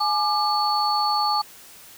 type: tone cluster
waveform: sine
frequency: 842 / 1193 / 4433 Hz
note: G#5 / D6 / C#8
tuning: +24 / +27 / -1 cents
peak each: -22 / -24 / -25 dBFS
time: 0-1.42 s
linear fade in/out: 10 ms
effects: white hiss -46 dBFS RMS until 1.97 s